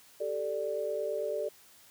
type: chord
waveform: sine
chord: G suspended second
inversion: none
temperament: just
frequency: 392 / 441 / 588 Hz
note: G4 / A4 / D5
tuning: 0 / +4 / +2 cents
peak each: -38 / -35 / -33 dBFS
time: 0.2-1.49 s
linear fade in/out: 10 ms
effects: white hiss -58 dBFS RMS until 1.9 s + high-pass 60 Hz 12 dB/octave